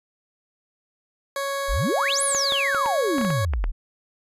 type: tone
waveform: 20% pulse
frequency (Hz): 554.4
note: C#5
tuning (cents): 0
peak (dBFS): -20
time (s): 1.36-3.45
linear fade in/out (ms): 2
type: exponential two-way sweep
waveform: sine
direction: up then down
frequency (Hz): 32.05 to 11120 to 32.05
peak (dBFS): -21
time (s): 1.68-3.72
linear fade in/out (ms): 20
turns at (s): 2.23
type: clicks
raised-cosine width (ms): 0.5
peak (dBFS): -15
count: 10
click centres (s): 2.348 / 2.522 / 2.747 / 2.86 / 3.183 / 3.213 / 3.249 / 3.304 / 3.536 / 3.641
effects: resampled to 32000 Hz